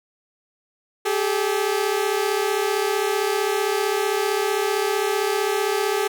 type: tone pair together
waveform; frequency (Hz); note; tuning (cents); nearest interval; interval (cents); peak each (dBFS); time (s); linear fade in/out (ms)
sawtooth; 392.5 / 428; G4 / A4; +2 / -48; minor second; 150; -19; 1.05-6.08; 10
effects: none